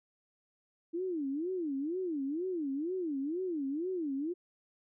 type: tone with vibrato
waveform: sine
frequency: 318.4 Hz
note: D#4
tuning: 40 cents sharp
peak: -32 dBFS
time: 0.93-4.34 s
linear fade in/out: 20 ms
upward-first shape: sine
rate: 2.1 Hz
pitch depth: 290 cents each way
effects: none